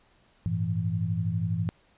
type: tone cluster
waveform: sine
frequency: 99 / 111.2 / 165.6 Hz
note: G2 / A2 / E3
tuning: +18 / +19 / +8 cents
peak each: -30 / -30 / -29 dBFS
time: 0.46-1.69 s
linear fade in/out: 0 ms
effects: pink hiss -63 dBFS RMS until 1.97 s + resampled to 8000 Hz